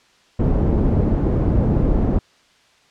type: low-pass noise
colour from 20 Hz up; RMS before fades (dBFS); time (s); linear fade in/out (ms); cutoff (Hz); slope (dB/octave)
pink; -17; 0.39-2.19; 5; 390; 12
effects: white hiss -55 dBFS RMS until 2.9 s + low-pass 5000 Hz 12 dB/octave